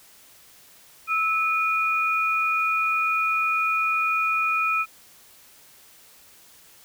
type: tone pair together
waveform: sine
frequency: 1306 / 2454 Hz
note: E6 / D#7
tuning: -17 / -25 cents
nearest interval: major seventh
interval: 1092 cents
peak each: -23 dBFS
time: 1.07-4.86 s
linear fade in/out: 50 ms
effects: white hiss -52 dBFS RMS until 6.84 s